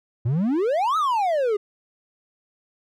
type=exponential two-way sweep; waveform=triangle; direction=up then down; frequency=110 to 1318.5 to 398.2 Hz; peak=-17 dBFS; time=0.25-1.57 s; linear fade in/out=10 ms; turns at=0.97 s; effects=none